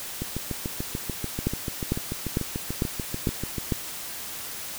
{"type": "two click trains", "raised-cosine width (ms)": 3, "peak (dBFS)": [-16, -10], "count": [24, 6], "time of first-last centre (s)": [[0.22, 3.583], [1.47, 3.722]], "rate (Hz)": [6.84, 2.22], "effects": ["white hiss -36 dBFS RMS until 4.78 s"]}